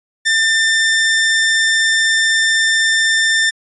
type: tone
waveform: sawtooth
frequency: 1792 Hz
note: A6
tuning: 31 cents sharp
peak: -8 dBFS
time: 0.25-3.51 s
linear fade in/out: 20 ms
effects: resampled to 22050 Hz